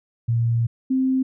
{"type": "tone pair in turn", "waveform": "sine", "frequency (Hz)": [116.54, 261.6], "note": ["A#2", "C4"], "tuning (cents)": [0, 0], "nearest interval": "octave + major second", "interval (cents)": 1400, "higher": "second", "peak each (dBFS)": -17, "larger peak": "neither", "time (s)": [[0.28, 0.67], [0.9, 1.23]], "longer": "first", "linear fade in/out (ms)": 10, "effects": []}